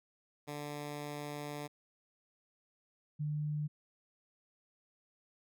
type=tone pair in turn; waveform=10% pulse / sine; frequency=146.83 / 149.83 Hz; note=D3 / D3; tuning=0 / +35 cents; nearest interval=unison; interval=35 cents; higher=second; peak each=-32 / -33 dBFS; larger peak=first; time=0.47-1.68 / 3.19-3.68 s; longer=first; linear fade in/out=20 ms; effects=none